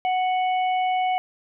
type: harmonic tone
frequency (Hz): 740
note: F#5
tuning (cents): 0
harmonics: 1 / 3 / 4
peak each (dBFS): -20 / -32 / -37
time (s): 0.05-1.18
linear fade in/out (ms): 0
effects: none